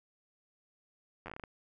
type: slowing click train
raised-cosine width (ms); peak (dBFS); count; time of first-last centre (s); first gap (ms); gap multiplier
0.5; -28; 9; 1.26-1.438; 10; 1.22
effects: none